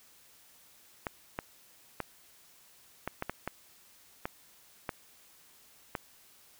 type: clicks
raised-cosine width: 0.5 ms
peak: -18 dBFS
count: 10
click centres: 1.068 / 1.389 / 2.003 / 3.076 / 3.224 / 3.296 / 3.476 / 4.255 / 4.892 / 5.952 s
effects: white hiss -60 dBFS RMS until 6.59 s